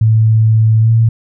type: tone with pitch glide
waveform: sine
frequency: 110.6 to 113.58 Hz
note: A2 to A#2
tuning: +9 to -45 cents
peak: -6 dBFS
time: 0.01-1.09 s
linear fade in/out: 5 ms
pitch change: +46 cents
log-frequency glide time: 0.8-0.9 s
effects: none